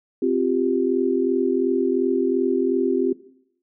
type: chord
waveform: sine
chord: C suspended fourth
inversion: none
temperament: equal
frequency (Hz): 261.6 / 349.2 / 392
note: C4 / F4 / G4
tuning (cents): 0 / 0 / 0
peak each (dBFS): -22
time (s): 0.22-3.13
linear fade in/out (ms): 5
effects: noise-tail reverb RT60 0.7 s tail -17 dB re dry